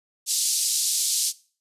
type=band-pass noise; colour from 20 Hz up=white; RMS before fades=-24 dBFS; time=0.26-1.33 s; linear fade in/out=50 ms; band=4100 to 10000 Hz; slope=24 dB/octave; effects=noise-tail reverb RT60 0.4 s tail -20 dB re dry + resampled to 32000 Hz